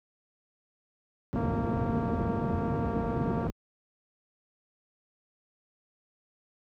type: low-pass noise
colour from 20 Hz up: white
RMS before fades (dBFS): -30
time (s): 1.33-3.5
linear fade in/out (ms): 0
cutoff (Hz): 230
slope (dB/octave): 12
type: click train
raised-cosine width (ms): 1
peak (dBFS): -23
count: 488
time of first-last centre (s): 1.36-3.468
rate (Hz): 231
effects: high-pass 60 Hz 12 dB/octave